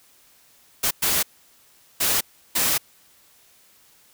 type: noise bursts at uneven times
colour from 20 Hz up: white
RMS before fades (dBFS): -21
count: 4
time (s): 0.83-0.91 / 1.02-1.23 / 2-2.21 / 2.55-2.78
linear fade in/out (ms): 10
effects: white hiss -56 dBFS RMS until 4.13 s